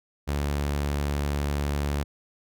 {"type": "tone", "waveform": "sawtooth", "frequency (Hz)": 72, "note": "D2", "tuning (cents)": -34, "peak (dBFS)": -21, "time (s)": [0.27, 2.04], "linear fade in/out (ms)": 20, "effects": []}